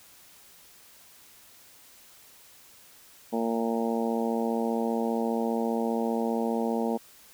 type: harmonic tone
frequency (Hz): 115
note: A#2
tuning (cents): -23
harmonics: 2 / 3 / 4 / 5 / 6 / 7 / 8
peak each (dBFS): -28 / -35 / -31 / -36 / -37 / -36 / -39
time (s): 3.32-6.98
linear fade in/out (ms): 20
effects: white hiss -54 dBFS RMS until 7.33 s